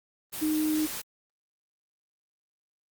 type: tone in noise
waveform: sine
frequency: 308.9 Hz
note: D#4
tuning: 12 cents flat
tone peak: -24 dBFS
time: 0.41-0.87 s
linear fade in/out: 20 ms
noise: white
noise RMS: -36 dBFS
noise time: 0.32-1.02 s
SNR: +9 dB
effects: Opus 24 kbps